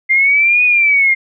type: linear two-way sweep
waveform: sine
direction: up then down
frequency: 2093 to 2489 to 2105 Hz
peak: -8 dBFS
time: 0.09-1.15 s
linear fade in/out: 20 ms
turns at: 0.64 s
effects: none